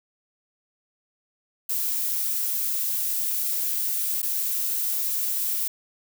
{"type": "noise with dropouts", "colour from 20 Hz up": "violet", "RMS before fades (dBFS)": -26, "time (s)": [1.69, 5.68], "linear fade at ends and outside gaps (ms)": 5, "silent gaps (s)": [4.219, 4.228], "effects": []}